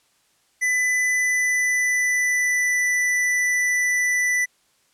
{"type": "tone with pitch glide", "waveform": "square", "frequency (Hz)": [2000, 1982.7], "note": ["B6", "B6"], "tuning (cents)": [21, 6], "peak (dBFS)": -19, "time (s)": [0.61, 4.46], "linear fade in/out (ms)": 20, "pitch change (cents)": -15, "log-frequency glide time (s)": [1.02, 2.81], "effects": ["white hiss -63 dBFS RMS until 4.93 s", "low-pass 10000 Hz 12 dB/octave"]}